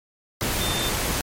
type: tone in noise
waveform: sine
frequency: 3593 Hz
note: A7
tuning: 36 cents sharp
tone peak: -28 dBFS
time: 0.61-0.89 s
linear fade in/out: 0 ms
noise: pink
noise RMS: -25 dBFS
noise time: 0.41-1.21 s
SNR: -6 dB
effects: MP3 64 kbps